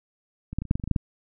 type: clicks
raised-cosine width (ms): 5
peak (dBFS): -22 / -13 / -19 / -27 / -8 / -13 / -27 / -17 / -19 / -9 / -10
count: 11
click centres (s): 0.53 / 0.586 / 0.62 / 0.653 / 0.711 / 0.755 / 0.798 / 0.839 / 0.876 / 0.913 / 0.962
effects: none